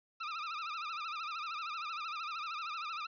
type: tone with vibrato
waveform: sawtooth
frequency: 1271 Hz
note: D#6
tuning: 36 cents sharp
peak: -34 dBFS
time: 0.2-3.07 s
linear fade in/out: 10 ms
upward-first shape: sine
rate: 13 Hz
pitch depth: 120 cents each way
effects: resampled to 11025 Hz + 11-bit